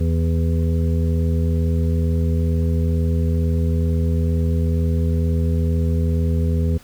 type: harmonic tone with a mistuned harmonic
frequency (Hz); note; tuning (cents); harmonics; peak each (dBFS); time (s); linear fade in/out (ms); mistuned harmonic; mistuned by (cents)
82.2; E2; -4; 1 / 2 / 3 / 5 / 6; -17 / -23 / -27 / -31 / -33; 0-6.78; 10; 6; +22
effects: pink hiss -48 dBFS RMS until 6.83 s